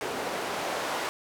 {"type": "noise with band-pass filter sweep", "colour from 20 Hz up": "white", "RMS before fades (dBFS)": -32, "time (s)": [0.01, 1.09], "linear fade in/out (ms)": 0, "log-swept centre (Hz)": [460, 730], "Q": 0.94, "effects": []}